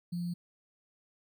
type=tone with sample-and-hold; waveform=sine; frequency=174.2 Hz; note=F3; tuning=4 cents flat; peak=-32 dBFS; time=0.12-0.34 s; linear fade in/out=10 ms; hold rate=4410 Hz; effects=none